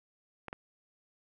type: clicks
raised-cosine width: 0.5 ms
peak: -25 / -24 dBFS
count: 2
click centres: 0.483 / 0.529 s
effects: none